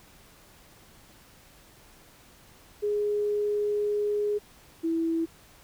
sine tone pair in turn, 415.3 / 328.6 Hz, G#4 / E4, 0 / -5 cents, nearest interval major third, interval 405 cents, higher first, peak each -24 dBFS, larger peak neither, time 2.82-4.39 / 4.83-5.26 s, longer first, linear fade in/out 20 ms, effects pink hiss -55 dBFS RMS until 5.63 s

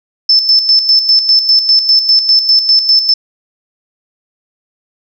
sine tone with tremolo, 5274 Hz, E8, in tune, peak -4 dBFS, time 0.29-3.14 s, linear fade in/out 5 ms, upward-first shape square, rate 5 Hz, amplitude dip 60%, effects none

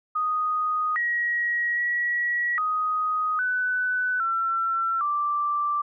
sine tone with pitch steps, 1243 / 1902 / 1922 / 1250 / 1498 / 1348 / 1174 Hz, D#6 / A#6 / B6 / D#6 / F#6 / E6 / D6, -2 / +34 / -48 / +8 / +21 / +38 / -1 cents, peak -22 dBFS, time 0.15-5.82 s, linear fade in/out 10 ms, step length 810 ms, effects none

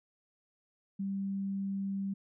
sine tone, 196 Hz, G3, in tune, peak -32 dBFS, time 0.99-2.14 s, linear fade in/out 10 ms, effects none

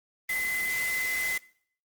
sine tone in noise, 2033 Hz, B6, 50 cents sharp, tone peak -27 dBFS, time 0.29-1.38 s, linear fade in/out 5 ms, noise white, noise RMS -36 dBFS, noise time 0.29-1.38 s, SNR +6 dB, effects noise-tail reverb RT60 0.6 s tail -22 dB re dry + Opus 24 kbps

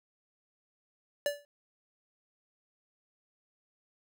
square tone with exponential decay, 579 Hz, D5, 25 cents flat, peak -25 dBFS, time 1.26-1.45 s, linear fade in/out 1 ms, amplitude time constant 41 ms, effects none

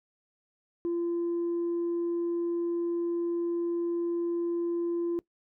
sine tone, 342.5 Hz, F4, 34 cents flat, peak -25 dBFS, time 0.85-5.19 s, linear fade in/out 0 ms, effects noise-tail reverb RT60 0.1 s tail -22 dB re dry + tanh soft clip ceiling -25 dBFS

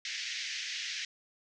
pink band-pass noise, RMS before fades -38 dBFS, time 0.05-1.05 s, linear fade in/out 2 ms, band 1800 to 6300 Hz, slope 48 dB/octave, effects none

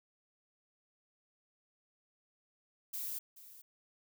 violet noise with echo, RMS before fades -40 dBFS, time 2.93-3.19 s, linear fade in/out 10 ms, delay 430 ms, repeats 1, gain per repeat -15 dB, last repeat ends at 3.62 s, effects none

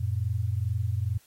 sine tone pair together, 91.17 / 113.5 Hz, F#2 / A#2, -25 / -46 cents, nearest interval major third, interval 379 cents, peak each -28 dBFS, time 0-1.18 s, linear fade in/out 10 ms, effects white hiss -61 dBFS RMS until 1.26 s + AAC 48 kbps

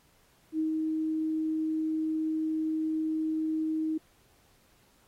sine tone with ADSR envelope, 315.2 Hz, D#4, 23 cents sharp, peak -25 dBFS, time 0.52-3.98 s, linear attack 70 ms, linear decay 120 ms, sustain -2 dB, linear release 8 ms, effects pink hiss -65 dBFS RMS until 5.07 s + AAC 48 kbps

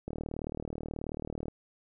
click train, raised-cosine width 2 ms, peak -23 dBFS, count 55, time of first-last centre 0.08-1.483 s, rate 38.5 Hz, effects none

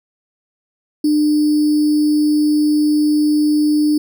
sine tone with sample-and-hold, 300 Hz, D4, 37 cents sharp, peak -11 dBFS, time 1.04-3.98 s, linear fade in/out 5 ms, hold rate 4900 Hz, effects none

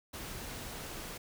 pink noise, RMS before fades -43 dBFS, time 0.13-1.18 s, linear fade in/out 10 ms, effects none

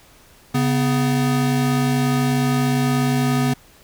square tone pair together, 138.39 / 249.6 Hz, C#3 / B3, -3 / +19 cents, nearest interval minor seventh, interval 1022 cents, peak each -20 dBFS, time 0.54-3.54 s, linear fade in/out 10 ms, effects pink hiss -50 dBFS RMS until 3.83 s

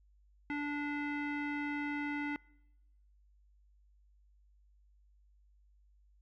square tone with low-pass filter, 291.2 Hz, D4, 15 cents flat, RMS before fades -37 dBFS, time 0.5-2.36 s, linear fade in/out 0 ms, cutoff 2100 Hz, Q 3.7, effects noise-tail reverb RT60 1.0 s tail -26 dB re dry + added 50 Hz sine -63 dBFS peak until 6.21 s

